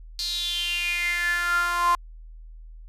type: tone with high-pass filter sweep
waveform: sawtooth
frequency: 348.5 Hz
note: F4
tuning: 4 cents flat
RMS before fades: -25 dBFS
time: 0.19-1.95 s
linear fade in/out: 0 ms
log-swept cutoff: 4400 to 1000 Hz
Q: 8.8
effects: added 40 Hz sine -40 dBFS peak until 2.88 s + resampled to 32000 Hz